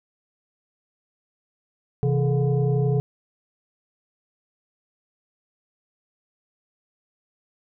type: tone with frequency modulation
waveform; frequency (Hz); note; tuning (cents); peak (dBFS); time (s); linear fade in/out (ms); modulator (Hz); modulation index
sine; 131.4; C3; +8; -18; 2.03-3; 0; 294; 0.95
effects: none